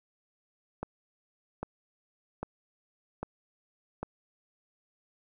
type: click train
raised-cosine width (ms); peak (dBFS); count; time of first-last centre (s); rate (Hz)
1; -20; 5; 0.83-4.03; 1.25
effects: none